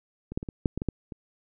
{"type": "clicks", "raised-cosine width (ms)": 3, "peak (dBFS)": [-24, -14, -22, -21, -9, -17, -18, -13, -25], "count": 9, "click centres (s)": [0.32, 0.375, 0.429, 0.488, 0.658, 0.776, 0.819, 0.887, 1.122], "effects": []}